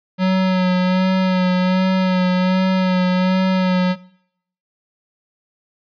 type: tone with vibrato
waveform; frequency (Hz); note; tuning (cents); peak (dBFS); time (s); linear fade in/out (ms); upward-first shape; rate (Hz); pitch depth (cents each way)
square; 185; F#3; 0; -14; 0.18-3.96; 50; sine; 1.3; 26
effects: noise-tail reverb RT60 0.7 s tail -21 dB re dry + resampled to 11025 Hz